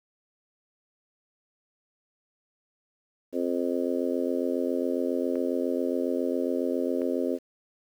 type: harmonic tone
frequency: 87.31 Hz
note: F2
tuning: in tune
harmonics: 3 / 4 / 5 / 6 / 7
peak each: -29 / -31 / -32 / -32 / -35 dBFS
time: 3.32-7.39 s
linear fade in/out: 50 ms
type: clicks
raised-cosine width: 0.5 ms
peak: -30 dBFS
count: 2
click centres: 5.356 / 7.018 s
effects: 9-bit